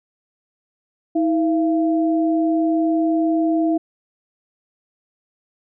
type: tone pair together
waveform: sine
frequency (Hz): 321.4 / 681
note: E4 / F5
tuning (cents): -44 / -44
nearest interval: octave + minor second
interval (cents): 1300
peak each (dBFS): -16 / -23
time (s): 1.15-3.78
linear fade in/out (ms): 10
effects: none